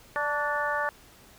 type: harmonic tone with a mistuned harmonic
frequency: 293.7 Hz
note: D4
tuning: in tune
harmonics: 2 / 3 / 4 / 5 / 6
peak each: -32 / -32 / -32 / -32 / -32 dBFS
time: 0.16-0.89 s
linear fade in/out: 0 ms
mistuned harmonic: 4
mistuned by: -35 cents
effects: pink hiss -54 dBFS RMS until 1.38 s